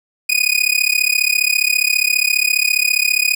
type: tone with amplitude modulation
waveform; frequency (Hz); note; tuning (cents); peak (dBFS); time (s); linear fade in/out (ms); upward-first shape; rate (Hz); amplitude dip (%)
sawtooth; 2479; D#7; -7; -6; 0.29-3.35; 10; sine; 34.8; 95
effects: none

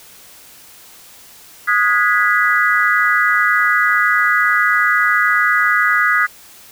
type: chord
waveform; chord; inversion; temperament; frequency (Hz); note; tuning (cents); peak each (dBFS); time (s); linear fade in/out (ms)
sine; G# minor seventh; second; equal with one note detuned; 1244.5 / 1452 / 1661.2 / 1975.5; D#6 / F#6 / G#6 / B6; 0 / -33 / 0 / 0; -17; 1.67-6.27; 20
effects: white hiss -42 dBFS RMS until 6.71 s

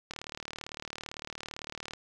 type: click train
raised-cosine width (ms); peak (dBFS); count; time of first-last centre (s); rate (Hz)
0.2; -21; 70; 0.11-1.935; 37.8
effects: none

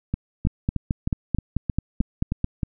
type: two click trains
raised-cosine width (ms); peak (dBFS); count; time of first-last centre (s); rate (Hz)
5; -9 / -11; 10 / 9; 0.47-2.444 / 0.14-2.632; 4.56 / 3.21
effects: none

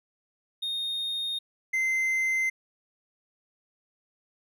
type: tone pair in turn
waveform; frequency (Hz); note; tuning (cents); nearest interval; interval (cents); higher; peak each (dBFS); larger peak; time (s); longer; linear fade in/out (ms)
triangle; 3694 / 2073; A#7 / C7; -16 / -17; minor seventh; 1001; first; -27 / -22; second; 0.62-1.39 / 1.73-2.5; neither; 10
effects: none

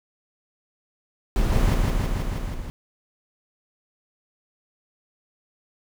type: noise with echo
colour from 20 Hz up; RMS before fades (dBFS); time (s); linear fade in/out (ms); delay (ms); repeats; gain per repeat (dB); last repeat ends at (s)
brown; -20; 1.36-1.74; 0; 160; 6; -2; 2.7
effects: none

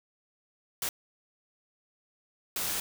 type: noise bursts at uneven times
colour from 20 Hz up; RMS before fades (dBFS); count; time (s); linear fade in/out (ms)
white; -32; 2; 0.82-0.89 / 2.56-2.8; 2
effects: none

